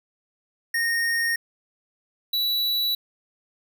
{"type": "tone pair in turn", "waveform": "square", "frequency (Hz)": [1851, 3936], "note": ["A#6", "B7"], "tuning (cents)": [-13, -7], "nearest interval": "octave + minor second", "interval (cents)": 1306, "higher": "second", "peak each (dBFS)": [-22, -22], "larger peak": "neither", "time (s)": [[0.74, 1.36], [2.33, 2.95]], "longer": "neither", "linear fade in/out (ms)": 5, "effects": []}